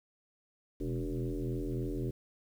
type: tone with frequency modulation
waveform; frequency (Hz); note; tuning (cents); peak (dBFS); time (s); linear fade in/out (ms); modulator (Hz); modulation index
sine; 123.47; B2; 0; -32; 0.8-2.11; 10; 83.5; 3.6
effects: 10-bit